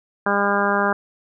harmonic tone, 201.6 Hz, G3, 49 cents sharp, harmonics 1 / 2 / 3 / 4 / 5 / 6 / 7 / 8, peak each -25 / -25 / -25 / -25 / -25 / -25 / -25 / -25 dBFS, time 0.26-0.93 s, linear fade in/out 5 ms, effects none

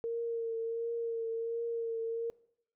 sine tone with vibrato, 460 Hz, A#4, 23 cents flat, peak -32 dBFS, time 0.04-2.3 s, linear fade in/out 0 ms, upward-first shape triangle, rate 1.4 Hz, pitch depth 27 cents each way, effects noise-tail reverb RT60 0.7 s tail -21 dB re dry

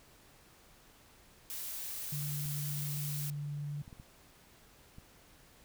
blue noise, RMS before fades -41 dBFS, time 1.5-3.3 s, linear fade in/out 0 ms
sine tone with vibrato, 145.6 Hz, D3, 15 cents flat, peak -36 dBFS, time 2.12-3.82 s, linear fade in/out 5 ms, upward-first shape triangle, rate 20 Hz, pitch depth 29 cents each way
clicks, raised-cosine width 5 ms, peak -38 dBFS, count 5, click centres 2.456 / 3.879 / 3.928 / 3.999 / 4.984 s
effects pink hiss -61 dBFS RMS until 5.64 s

